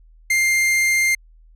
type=tone; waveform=45% pulse; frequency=2105 Hz; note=C7; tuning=10 cents sharp; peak=-15 dBFS; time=0.3-1.15 s; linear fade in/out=5 ms; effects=added 40 Hz sine -46 dBFS peak until 1.55 s + low-pass 12000 Hz 12 dB/octave